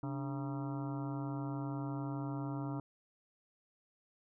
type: harmonic tone with a mistuned harmonic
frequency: 135.6 Hz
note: C#3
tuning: 38 cents flat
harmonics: 1 / 2 / 3 / 4 / 5 / 6 / 7 / 8 / 9 / 10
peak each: -39 / -40 / -53 / -55 / -50 / -55 / -50 / -58 / -54 / -56 dBFS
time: 0.03-2.8 s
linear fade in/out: 2 ms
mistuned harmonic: 2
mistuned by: +110 cents
effects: none